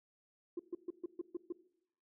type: tone bursts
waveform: sine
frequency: 348.7 Hz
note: F4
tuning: 3 cents flat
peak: -35 dBFS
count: 7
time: 0.57-1.525 s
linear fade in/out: 5 ms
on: 25 ms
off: 130 ms
effects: noise-tail reverb RT60 0.7 s tail -18 dB re dry + tanh soft clip ceiling -33 dBFS